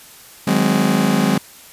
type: chord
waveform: 40% pulse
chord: Ab dominant seventh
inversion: second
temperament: just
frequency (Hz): 155.74 / 186.89 / 207.7 / 259.6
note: Eb3 / Gb3 / Ab3 / C4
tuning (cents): +2 / +18 / 0 / -13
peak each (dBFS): -22 / -18 / -17 / -19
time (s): 0.47-1.38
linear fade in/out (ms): 5
effects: white hiss -42 dBFS RMS until 1.72 s + resampled to 32000 Hz